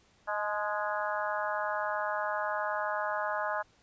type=harmonic tone with a mistuned harmonic; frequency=207.7 Hz; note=G#3; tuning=in tune; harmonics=3 / 4 / 5 / 6 / 7 / 8; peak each=-35 / -36 / -37 / -38 / -38 / -39 dBFS; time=0.27-3.63 s; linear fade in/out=20 ms; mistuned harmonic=4; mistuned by=+39 cents; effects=pink hiss -65 dBFS RMS until 3.82 s + resampled to 16000 Hz